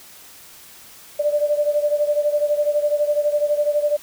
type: beating tone pair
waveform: sine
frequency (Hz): 587.3 / 599.3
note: D5 / D5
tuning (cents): 0 / +35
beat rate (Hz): 12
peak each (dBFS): -18 / -22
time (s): 1.19-3.97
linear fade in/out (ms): 10
effects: white hiss -44 dBFS RMS until 4.02 s